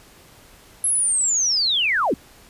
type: linear sweep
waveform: sine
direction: down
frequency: 11090 to 190 Hz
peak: -17 dBFS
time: 0.84-2.14 s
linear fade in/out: 2 ms
effects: pink hiss -49 dBFS RMS until 2.49 s + resampled to 32000 Hz